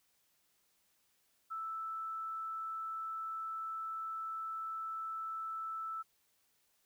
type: tone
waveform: sine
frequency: 1318.5 Hz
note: E6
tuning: in tune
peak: -38 dBFS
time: 1.5-6.03 s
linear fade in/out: 20 ms
effects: white hiss -75 dBFS RMS until 6.85 s